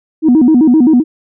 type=tone with vibrato; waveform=sine; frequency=278.3 Hz; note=C#4; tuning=7 cents sharp; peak=-3 dBFS; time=0.22-1.04 s; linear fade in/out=50 ms; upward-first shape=square; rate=7.7 Hz; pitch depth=220 cents each way; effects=tanh soft clip ceiling -1 dBFS